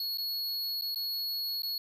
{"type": "tone with dropouts", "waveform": "square", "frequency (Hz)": 4349, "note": "C#8", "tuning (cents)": -34, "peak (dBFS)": -32, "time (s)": [0, 1.78], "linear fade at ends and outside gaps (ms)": 2, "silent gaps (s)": [[0.174, 0.182], [0.812, 0.82], [0.947, 0.958], [1.621, 1.632]], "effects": ["12-bit"]}